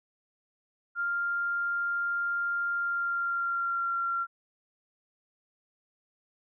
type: tone with pitch glide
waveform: sine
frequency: 1396.9 to 1374.5 Hz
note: F6 to F6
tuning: 0 to -28 cents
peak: -27 dBFS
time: 0.95-4.27 s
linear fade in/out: 50 ms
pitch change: -28 cents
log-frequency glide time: 2.73-3.95 s
effects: none

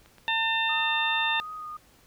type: click train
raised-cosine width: 0.3 ms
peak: -35 dBFS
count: 7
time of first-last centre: 0.06-0.798 s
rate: 8.13 Hz
type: harmonic tone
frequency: 900 Hz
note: A5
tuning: 39 cents sharp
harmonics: 1 / 2 / 3 / 4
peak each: -29 / -29 / -29 / -29 dBFS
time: 0.28-1.4 s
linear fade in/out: 0 ms
type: tone with vibrato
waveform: sine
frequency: 1239 Hz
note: D#6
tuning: 8 cents flat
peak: -35 dBFS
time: 0.69-1.77 s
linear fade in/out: 5 ms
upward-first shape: sine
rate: 2.7 Hz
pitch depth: 19 cents each way
effects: pink hiss -59 dBFS RMS until 2.06 s

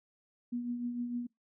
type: tone with tremolo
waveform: sine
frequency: 241.6 Hz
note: B3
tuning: 38 cents flat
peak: -31 dBFS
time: 0.52-1.27 s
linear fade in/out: 10 ms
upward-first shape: triangle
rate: 6.6 Hz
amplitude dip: 55%
effects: noise-tail reverb RT60 0.2 s tail -26 dB re dry

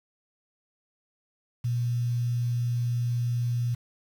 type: tone with quantisation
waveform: sine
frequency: 120.5 Hz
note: B2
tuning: 42 cents flat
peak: -24 dBFS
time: 1.64-3.75 s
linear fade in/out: 10 ms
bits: 8
effects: none

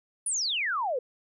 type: exponential sweep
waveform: sine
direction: down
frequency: 10320 to 469.7 Hz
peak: -26 dBFS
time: 0.26-0.99 s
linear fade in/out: 5 ms
effects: none

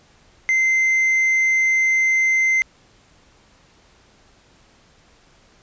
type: tone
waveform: triangle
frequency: 2076 Hz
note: C7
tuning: 14 cents flat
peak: -13 dBFS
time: 0.49-2.62 s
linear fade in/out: 0 ms
effects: pink hiss -54 dBFS RMS until 5.62 s + resampled to 16000 Hz

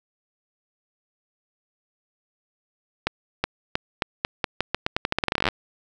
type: accelerating click train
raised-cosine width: 0.3 ms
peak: -5 dBFS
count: 25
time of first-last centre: 3.07-5.487 s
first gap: 370 ms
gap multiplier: 0.85
effects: none

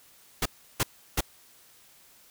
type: noise bursts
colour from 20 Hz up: pink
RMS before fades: -25 dBFS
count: 3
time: 0.42-1.208 s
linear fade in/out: 5 ms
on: 36 ms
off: 340 ms
effects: white hiss -57 dBFS RMS until 2.3 s

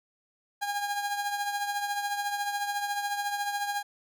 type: tone with tremolo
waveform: 30% pulse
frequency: 814 Hz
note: G#5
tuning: 35 cents flat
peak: -24 dBFS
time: 0.61-3.83 s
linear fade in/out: 20 ms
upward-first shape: triangle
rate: 14 Hz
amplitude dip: 60%
effects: none

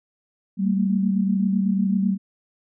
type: tone cluster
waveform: sine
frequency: 192.8 / 222.9 / 230.9 Hz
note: G3 / A3 / A#3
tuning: -28 / +23 / -16 cents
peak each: -19 / -26 / -28 dBFS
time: 0.57-2.18 s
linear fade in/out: 50 ms
effects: none

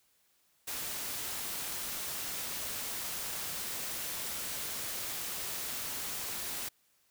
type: noise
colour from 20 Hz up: white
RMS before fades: -38 dBFS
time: 0.67-6.69 s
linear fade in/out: 10 ms
effects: white hiss -71 dBFS RMS until 7.1 s

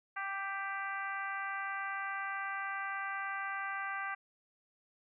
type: harmonic tone with a mistuned harmonic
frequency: 391.9 Hz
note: G4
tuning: in tune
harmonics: 2 / 3 / 4 / 5 / 6 / 7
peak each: -43 / -41 / -40 / -43 / -49 / -54 dBFS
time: 0.16-4.15 s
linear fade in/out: 10 ms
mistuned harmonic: 5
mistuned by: +23 cents
effects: none

